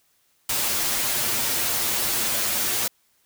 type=noise with comb filter; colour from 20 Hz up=white; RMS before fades=-24 dBFS; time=0.49-2.88 s; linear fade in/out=5 ms; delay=8.6 ms; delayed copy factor=+0.8; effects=white hiss -65 dBFS RMS until 3.25 s

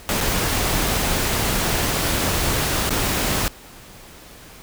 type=noise with dropouts; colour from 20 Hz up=pink; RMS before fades=-21 dBFS; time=0.09-3.48 s; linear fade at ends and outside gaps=0 ms; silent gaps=0.205-0.21 / 2.893-2.906 s; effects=pink hiss -43 dBFS RMS until 4.62 s

